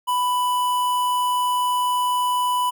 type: tone with notch filter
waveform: square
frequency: 992 Hz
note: B5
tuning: 7 cents sharp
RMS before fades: -21 dBFS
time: 0.07-2.71 s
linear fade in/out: 20 ms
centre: 5400 Hz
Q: 1
effects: none